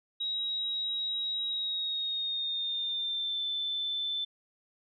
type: tone with pitch glide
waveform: sine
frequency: 3826 to 3529 Hz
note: A#7 to A7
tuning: +44 to +4 cents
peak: -30 dBFS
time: 0.2-4.25 s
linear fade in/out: 10 ms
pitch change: -140 cents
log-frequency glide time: 1.47-3.45 s
effects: none